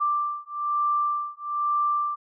sine beating tone pair, 1178 / 1179.1 Hz, D6 / D6, +5 / +7 cents, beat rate 1.1 Hz, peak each -26 dBFS, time 0-2.16 s, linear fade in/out 20 ms, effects none

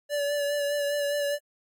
square tone with vibrato, 577 Hz, D5, 31 cents flat, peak -26 dBFS, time 0.09-1.39 s, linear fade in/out 50 ms, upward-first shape sine, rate 4.9 Hz, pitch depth 24 cents each way, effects AAC 64 kbps

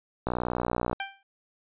click train, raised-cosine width 1 ms, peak -14 dBFS, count 41, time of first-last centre 0.27-0.93 s, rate 60.6 Hz
15% pulse tone with exponential decay, 785 Hz, G5, 2 cents sharp, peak -21 dBFS, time 1-1.23 s, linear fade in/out 2 ms, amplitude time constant 48 ms
effects resampled to 8000 Hz

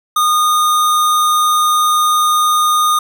square tone, 1227 Hz, D#6, 25 cents flat, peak -11 dBFS, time 0.16-2.99 s, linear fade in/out 5 ms, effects none

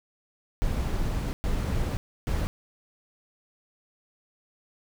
brown noise bursts at uneven times, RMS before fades -27 dBFS, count 3, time 0.62-1.33 / 1.44-1.97 / 2.27-2.47 s, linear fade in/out 0 ms, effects none

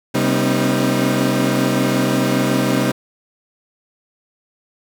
30% pulse tone cluster, 131.9 / 195.5 / 242.2 / 269.1 / 311.2 Hz, C3 / G3 / B3 / C4 / D#4, +14 / -4 / -34 / +49 / 0 cents, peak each -19 dBFS, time 0.14-2.92 s, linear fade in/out 10 ms, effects none

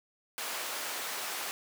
pink high-pass noise, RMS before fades -37 dBFS, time 0.38-1.51 s, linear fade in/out 0 ms, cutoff 700 Hz, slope 12 dB/octave, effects none

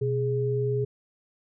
sine tone pair together, 124.9 / 415.3 Hz, B2 / G#4, +20 / 0 cents, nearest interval octave + major sixth, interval 2080 cents, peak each -26 dBFS, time 0.01-0.85 s, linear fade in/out 10 ms, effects none

